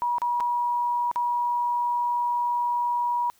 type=tone with dropouts; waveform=sine; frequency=963 Hz; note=B5; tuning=44 cents flat; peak=-22 dBFS; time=0.02-3.3 s; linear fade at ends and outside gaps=0 ms; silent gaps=0.183-0.218 / 0.401-0.406 / 1.114-1.159 s; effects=white hiss -61 dBFS RMS until 3.39 s